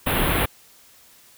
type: band-stop noise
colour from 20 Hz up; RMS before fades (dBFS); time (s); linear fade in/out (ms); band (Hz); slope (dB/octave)
pink; -21; 0.06-0.46; 10; 3600 to 10000; 48
effects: white hiss -52 dBFS RMS until 1.37 s